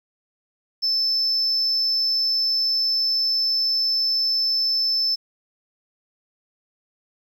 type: tone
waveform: sine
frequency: 5274 Hz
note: E8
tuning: in tune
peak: -17 dBFS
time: 0.82-5.16 s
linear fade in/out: 20 ms
effects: tanh soft clip ceiling -16 dBFS + 9-bit